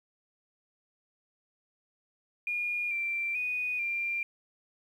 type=tone with pitch steps; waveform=sine; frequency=2430 / 2355 / 2475 / 2380 Hz; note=D#7 / D7 / D#7 / D7; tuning=-42 / +4 / -10 / +22 cents; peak=-29 dBFS; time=2.47-4.23 s; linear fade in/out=2 ms; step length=440 ms; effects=10-bit